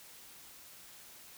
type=silence; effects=white hiss -54 dBFS RMS until 1.37 s